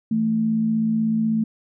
sine tone pair together, 165.3 / 221.5 Hz, E3 / A3, +5 / +12 cents, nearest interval perfect fourth, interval 507 cents, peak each -29 / -18 dBFS, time 0.11-1.44 s, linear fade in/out 5 ms, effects none

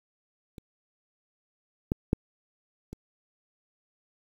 clicks, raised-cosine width 3 ms, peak -30 / -12 / -9 / -26 dBFS, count 4, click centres 0.582 / 1.919 / 2.131 / 2.93 s, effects 8-bit

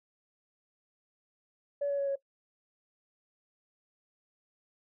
sine tone with pitch steps, 570 / 564.1 / 558.3 / 552.5 Hz, C#5 / C#5 / C#5 / C#5, +48 / +30 / +12 / -6 cents, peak -27 dBFS, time 1.81-2.158 s, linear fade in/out 10 ms, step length 87 ms, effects noise-tail reverb RT60 0.1 s tail -19 dB re dry + tanh soft clip ceiling -24 dBFS

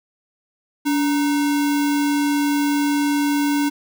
sine tone with sample-and-hold, 288.1 Hz, D4, 33 cents flat, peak -16 dBFS, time 0.85-3.7 s, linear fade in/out 20 ms, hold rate 1225 Hz, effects none

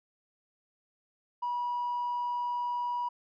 sine tone with hard clipping, 970 Hz, B5, 31 cents flat, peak -30 dBFS, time 1.42-3.09 s, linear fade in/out 10 ms, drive 1 dB, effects resampled to 11025 Hz

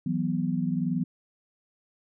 sine chord, E suspended second, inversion none, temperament equal with one note detuned, 164.15 / 185 / 246.9 Hz, E3 / F#3 / B3, -7 / 0 / 0 cents, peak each -29 dBFS, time 0.06-1.04 s, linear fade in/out 5 ms, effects none

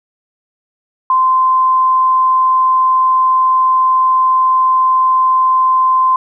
sine tone, 1037 Hz, C6, 16 cents flat, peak -8 dBFS, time 1.1-6.16 s, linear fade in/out 2 ms, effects none

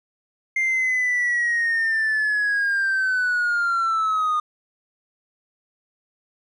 triangle linear sweep, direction down, 2109 to 1221 Hz, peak -16 dBFS, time 0.56-4.4 s, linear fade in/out 5 ms, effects tanh soft clip ceiling -14 dBFS + resampled to 24000 Hz

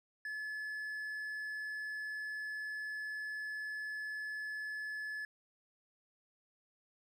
triangle tone, 1718 Hz, A6, 42 cents flat, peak -37 dBFS, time 0.25-5.25 s, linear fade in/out 2 ms, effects none

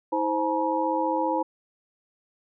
sine tone cluster, 321.5 / 522 / 857 / 952 Hz, E4 / C5 / A5 / A#5, -43 / -4 / -46 / +36 cents, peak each -28 dBFS, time 0.12-1.43 s, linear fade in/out 10 ms, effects none

